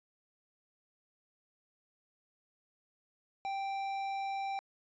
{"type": "tone with tanh clipping", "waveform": "sine", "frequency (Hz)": 784, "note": "G5", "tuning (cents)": 0, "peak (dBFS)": -36, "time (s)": [3.45, 4.59], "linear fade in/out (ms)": 0, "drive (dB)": 12, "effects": ["resampled to 16000 Hz"]}